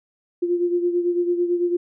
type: beating tone pair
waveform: sine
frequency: 349.2 / 358.2 Hz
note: F4 / F4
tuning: 0 / +44 cents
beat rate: 9 Hz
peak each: -19 / -26 dBFS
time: 0.42-1.77 s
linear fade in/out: 10 ms
effects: none